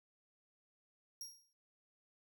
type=tone with exponential decay; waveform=sawtooth; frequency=5610 Hz; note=F8; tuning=7 cents sharp; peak=-40 dBFS; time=1.21-1.53 s; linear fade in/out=1 ms; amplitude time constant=68 ms; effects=noise-tail reverb RT60 0.2 s tail -23 dB re dry